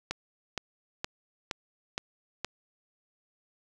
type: click train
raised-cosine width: 0.2 ms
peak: -14 dBFS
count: 6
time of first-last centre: 0.11-2.446 s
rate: 2.14 Hz
effects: none